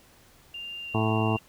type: tone with pitch glide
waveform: sine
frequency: 2794 to 2773 Hz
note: F7 to F7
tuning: 0 to -13 cents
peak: -35 dBFS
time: 0.54-1.39 s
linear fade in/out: 5 ms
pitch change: -13 cents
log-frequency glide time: 0.83-0.88 s
type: harmonic tone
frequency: 110 Hz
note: A2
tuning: in tune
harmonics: 1 / 2 / 3 / 4 / 6 / 7 / 8 / 9 / 10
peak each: -26 / -29 / -31 / -32 / -34 / -34 / -35 / -36 / -36 dBFS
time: 0.94-1.37 s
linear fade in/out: 10 ms
effects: pink hiss -57 dBFS RMS until 1.48 s